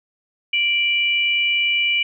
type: tone pair together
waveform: sine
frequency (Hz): 2349 / 2943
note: D7 / F#7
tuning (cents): 0 / -10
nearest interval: major third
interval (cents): 390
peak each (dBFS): -18 / -20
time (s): 0.53-2.03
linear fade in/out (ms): 5
effects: none